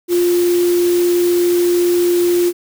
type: tone in noise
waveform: sine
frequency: 350.9 Hz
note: F4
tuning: 8 cents sharp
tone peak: -11 dBFS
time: 0.08-2.53 s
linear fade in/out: 50 ms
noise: white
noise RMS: -27 dBFS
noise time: 0.08-2.53 s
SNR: +13 dB
effects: none